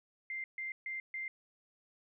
sine tone bursts, 2093 Hz, C7, in tune, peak -37 dBFS, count 4, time 0.3-1.28 s, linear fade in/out 2 ms, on 140 ms, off 140 ms, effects none

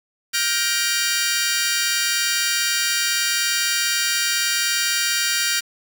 15% pulse chord, G minor seventh, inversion third, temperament just, 1411.2 / 1568 / 1881.6 / 2352 Hz, F6 / G6 / Bb6 / D7, +18 / 0 / +16 / +2 cents, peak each -19 dBFS, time 0.33-5.61 s, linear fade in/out 20 ms, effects 7-bit

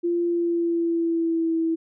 sine tone with pitch glide, 344.7 to 327 Hz, F4 to E4, -23 to -14 cents, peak -20 dBFS, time 0.03-1.76 s, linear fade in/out 20 ms, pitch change -91 cents, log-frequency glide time 0.25-1.55 s, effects none

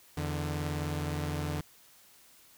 sawtooth tone pair together, 83.85 / 148.5 Hz, E2 / D3, +30 / +20 cents, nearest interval minor seventh, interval 990 cents, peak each -31 / -30 dBFS, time 0.17-1.61 s, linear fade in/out 5 ms, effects white hiss -59 dBFS RMS until 2.57 s

